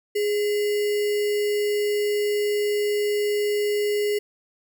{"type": "tone with sample-and-hold", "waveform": "sine", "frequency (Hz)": 415.3, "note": "G#4", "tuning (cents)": 0, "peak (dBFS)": -20, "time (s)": [0.15, 4.19], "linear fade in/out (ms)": 10, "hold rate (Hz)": 2450, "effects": []}